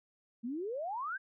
sine exponential sweep, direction up, 221.5 to 1644 Hz, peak -35 dBFS, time 0.43-1.18 s, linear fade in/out 20 ms, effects none

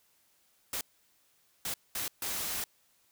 white noise bursts at uneven times, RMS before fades -35 dBFS, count 4, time 0.73-0.81 / 1.65-1.74 / 1.95-2.08 / 2.22-2.64 s, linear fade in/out 2 ms, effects white hiss -69 dBFS RMS until 3.11 s

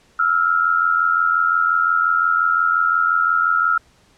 sine tone pair together, 1318.5 / 1404.2 Hz, E6 / F6, 0 / +9 cents, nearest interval minor second, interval 109 cents, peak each -17 dBFS, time 0.19-3.78 s, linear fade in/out 5 ms, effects pink hiss -55 dBFS RMS until 4.17 s + low-pass 8000 Hz 12 dB/octave

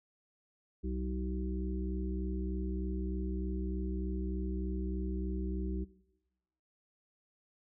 harmonic tone, 63.3 Hz, B1, 43 cents sharp, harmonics 1 / 3 / 5 / 6, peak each -35 / -40 / -42 / -43 dBFS, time 0.83-5.85 s, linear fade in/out 20 ms, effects noise-tail reverb RT60 1.0 s tail -19 dB re dry

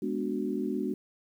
sine chord, G# half-diminished seventh, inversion none, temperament equal, 207.7 / 246.9 / 293.7 / 370 Hz, G#3 / B3 / D4 / F#4, 0 / 0 / 0 / 0 cents, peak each -34 dBFS, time 0.02-0.94 s, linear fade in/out 5 ms, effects 10-bit

